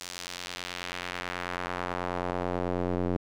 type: tone with band-pass filter sweep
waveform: square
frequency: 44.61 Hz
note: F1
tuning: 38 cents sharp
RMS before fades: -33 dBFS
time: 0-3.17 s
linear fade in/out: 10 ms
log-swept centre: 6200 to 340 Hz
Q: 0.96
effects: none